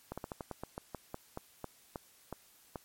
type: slowing click train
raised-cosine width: 1 ms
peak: -25 dBFS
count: 15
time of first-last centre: 0.12-2.758 s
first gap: 56 ms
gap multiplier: 1.17
effects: white hiss -63 dBFS RMS until 2.84 s + MP3 64 kbps